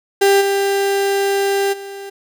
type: tone with level steps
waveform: 35% pulse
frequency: 396.1 Hz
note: G4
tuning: 18 cents sharp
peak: -8 / -13 / -27 dBFS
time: 0.21-2.1 s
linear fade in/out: 10 ms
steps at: 0.4 / 1.72 s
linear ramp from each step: 20 ms
effects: none